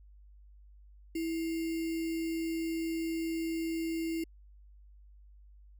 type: tone with sample-and-hold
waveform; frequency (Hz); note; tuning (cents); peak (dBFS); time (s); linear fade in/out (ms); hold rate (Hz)
sine; 327.7; E4; -10; -31; 1.15-4.24; 5; 2450
effects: added 50 Hz sine -53 dBFS peak until 5.79 s